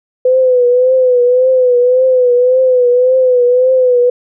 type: tone with vibrato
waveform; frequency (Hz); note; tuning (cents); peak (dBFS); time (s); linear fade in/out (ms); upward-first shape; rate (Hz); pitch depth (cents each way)
sine; 503; B4; +32; -6; 0.25-4.1; 5; triangle; 1.8; 66
effects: none